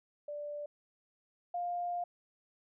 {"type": "tone pair in turn", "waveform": "sine", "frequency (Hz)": [587.3, 703.4], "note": ["D5", "F5"], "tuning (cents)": [0, 12], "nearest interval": "minor third", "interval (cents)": 312, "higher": "second", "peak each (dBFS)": [-38, -33], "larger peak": "second", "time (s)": [[0.28, 0.66], [1.54, 2.04]], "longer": "second", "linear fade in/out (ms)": 5, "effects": []}